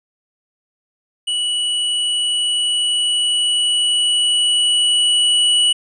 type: tone with level ramp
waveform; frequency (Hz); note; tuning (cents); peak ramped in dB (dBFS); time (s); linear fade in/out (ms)
square; 2943; F#7; -10; -18 to -12; 1.27-5.73; 10
effects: resampled to 24000 Hz